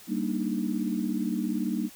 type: chord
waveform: sine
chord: Eb major seventh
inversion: first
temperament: equal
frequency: 196 / 233.1 / 293.7 / 311.1 Hz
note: G3 / Bb3 / D4 / Eb4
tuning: 0 / 0 / 0 / 0 cents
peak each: -31 / -30 / -34 / -33 dBFS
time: 0.07-1.9 s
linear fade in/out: 50 ms
effects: white hiss -50 dBFS RMS until 1.95 s